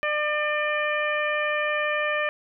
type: harmonic tone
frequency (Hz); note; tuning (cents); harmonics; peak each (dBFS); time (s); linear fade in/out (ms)
599; D5; +34; 1 / 2 / 3 / 4 / 5; -27 / -30 / -27 / -30 / -38; 0.03-2.29; 0
effects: none